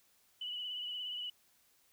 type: tone with vibrato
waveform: sine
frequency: 2962 Hz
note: F#7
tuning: 1 cent sharp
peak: -38 dBFS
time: 0.41-1.3 s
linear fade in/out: 5 ms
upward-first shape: triangle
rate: 17 Hz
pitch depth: 46 cents each way
effects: white hiss -70 dBFS RMS until 1.92 s